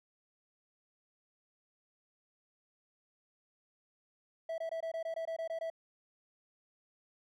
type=tone bursts; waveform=triangle; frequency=655 Hz; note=E5; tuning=11 cents flat; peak=-33 dBFS; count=11; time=4.49-5.701 s; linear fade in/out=5 ms; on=91 ms; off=21 ms; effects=none